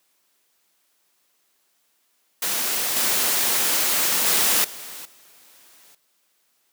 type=noise with level steps; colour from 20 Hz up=white; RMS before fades=-24 / -21 / -19 / -37 / -52 dBFS; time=2.42-5.95 s; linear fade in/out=5 ms; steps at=2.96 / 4.26 / 4.64 / 5.05 s; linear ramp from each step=5 ms; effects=white hiss -67 dBFS RMS until 6.72 s + high-pass 200 Hz 12 dB/octave